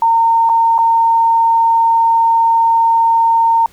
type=tone with dropouts; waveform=sine; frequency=915 Hz; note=A#5; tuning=32 cents flat; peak=-8 dBFS; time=0.02-3.66 s; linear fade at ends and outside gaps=2 ms; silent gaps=0.492-0.496 / 0.781-0.787 s; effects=pink hiss -47 dBFS RMS until 3.72 s